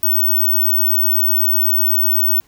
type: tone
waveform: sine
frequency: 15804 Hz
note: B9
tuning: in tune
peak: -12 dBFS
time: 0.03-2.4 s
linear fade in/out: 2 ms
effects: pink hiss -55 dBFS RMS until 2.47 s